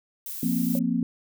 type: noise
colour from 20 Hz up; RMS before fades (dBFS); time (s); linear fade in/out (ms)
violet; -35; 0.26-0.79; 2
type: chord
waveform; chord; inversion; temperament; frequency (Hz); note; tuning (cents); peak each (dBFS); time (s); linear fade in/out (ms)
sine; F suspended fourth; none; equal; 174.61 / 233.1 / 261.6; F3 / Bb3 / C4; 0 / 0 / 0; -28 / -25 / -27; 0.43-1.03; 2
type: tone with exponential decay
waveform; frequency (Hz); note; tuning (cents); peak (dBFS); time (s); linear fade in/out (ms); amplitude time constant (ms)
sine; 554; C#5; -1; -27; 0.75-0.84; 1; 19
effects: none